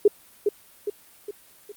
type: tone with echo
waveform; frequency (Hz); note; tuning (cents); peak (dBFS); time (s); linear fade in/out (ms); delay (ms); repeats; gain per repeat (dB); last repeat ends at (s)
sine; 412.1; G#4; -13; -11; 0.05-0.08; 5; 410; 4; -6; 1.72
effects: white hiss -53 dBFS RMS until 1.76 s + Opus 32 kbps